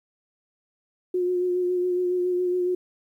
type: tone with vibrato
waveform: sine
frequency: 360 Hz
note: F#4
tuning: 47 cents flat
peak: -21 dBFS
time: 1.14-2.75 s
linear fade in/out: 5 ms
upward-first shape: sine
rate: 7.2 Hz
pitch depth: 22 cents each way
effects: 10-bit